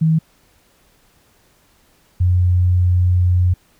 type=tone pair in turn; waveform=sine; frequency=159.9 / 89.74 Hz; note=D#3 / F2; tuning=+48 / +48 cents; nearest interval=minor seventh; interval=1000 cents; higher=first; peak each=-11 dBFS; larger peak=neither; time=0.01-0.19 / 2.2-3.54 s; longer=second; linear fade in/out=10 ms; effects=pink hiss -56 dBFS RMS until 3.79 s